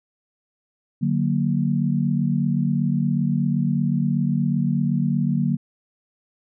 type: chord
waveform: sine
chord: D augmented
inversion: none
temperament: equal with one note detuned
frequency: 147.94 / 185 / 233.1 Hz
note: D3 / F#3 / A#3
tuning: +13 / 0 / 0 cents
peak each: -22 / -23 / -23 dBFS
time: 1.01-5.57 s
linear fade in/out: 20 ms
effects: none